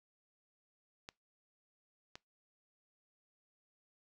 clicks, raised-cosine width 0.2 ms, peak -28 / -29 dBFS, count 2, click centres 1.089 / 2.155 s, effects noise-tail reverb RT60 0.2 s tail -24 dB re dry

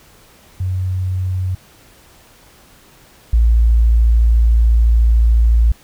sine tone pair in turn, 92.5 / 56.92 Hz, F#2 / A#1, 0 / -41 cents, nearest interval minor sixth, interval 841 cents, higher first, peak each -16 / -8 dBFS, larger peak second, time 0.6-1.55 / 3.33-5.72 s, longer second, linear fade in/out 5 ms, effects pink hiss -47 dBFS RMS until 5.83 s

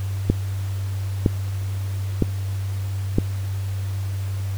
click train, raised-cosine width 3 ms, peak -3 dBFS, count 4, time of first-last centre 0.3-3.185 s, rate 1.04 Hz, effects added 97 Hz sine -23 dBFS peak until 4.57 s + pink hiss -42 dBFS RMS until 4.57 s

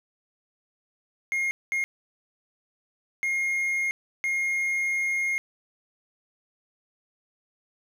triangle tone bursts at uneven times, 2139 Hz, C7, 38 cents sharp, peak -22 dBFS, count 4, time 1.32-1.51 / 1.72-1.84 / 3.23-3.91 / 4.24-5.38 s, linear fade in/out 0 ms, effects none

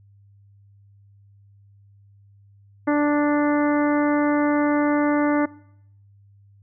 harmonic tone, 293.7 Hz, D4, in tune, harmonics 1 / 2 / 3 / 4 / 5 / 6 / 7, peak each -18 / -24 / -28 / -30 / -32 / -34 / -35 dBFS, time 2.87-5.46 s, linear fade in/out 10 ms, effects noise-tail reverb RT60 0.7 s tail -21 dB re dry + added 100 Hz sine -50 dBFS peak until 6.62 s

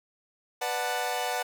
sawtooth chord, B minor seventh, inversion none, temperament equal with one note detuned, 493.9 / 592.8 / 740 / 880 Hz, B4 / D5 / F#5 / A5, 0 / +16 / 0 / 0 cents, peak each -31 / -33 / -27 / -31 dBFS, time 0.61-1.43 s, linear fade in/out 10 ms, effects none

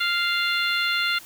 harmonic tone, 697 Hz, F5, 4 cents flat, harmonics 2 / 3 / 4 / 5 / 6, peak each -25 / -27 / -28 / -29 / -30 dBFS, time 0-1.19 s, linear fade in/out 10 ms, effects white hiss -45 dBFS RMS until 1.25 s

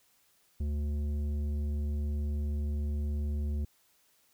sine tone with tanh clipping, 73.42 Hz, D2, in tune, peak -31 dBFS, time 0.6-3.65 s, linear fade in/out 5 ms, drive 10 dB, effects white hiss -68 dBFS RMS until 4.33 s

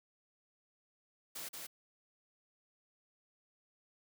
white noise with echo, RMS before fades -44 dBFS, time 1.35-1.49 s, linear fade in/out 10 ms, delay 180 ms, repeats 1, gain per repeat -2 dB, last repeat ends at 1.67 s, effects high-pass 150 Hz 12 dB/octave

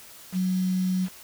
sine tone with quantisation, 185 Hz, F#3, in tune, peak -22 dBFS, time 0.32-1.09 s, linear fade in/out 50 ms, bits 7, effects white hiss -47 dBFS RMS until 1.23 s

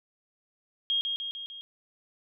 sine tone with echo, 3249 Hz, G#7, 39 cents flat, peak -24 dBFS, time 0.9-1.01 s, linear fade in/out 0 ms, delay 150 ms, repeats 4, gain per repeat -4 dB, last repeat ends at 1.61 s, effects none

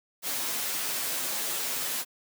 white noise with comb filter, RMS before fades -31 dBFS, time 0.22-2.05 s, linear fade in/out 50 ms, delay 10 ms, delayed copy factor -0.9, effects high-pass 200 Hz 12 dB/octave

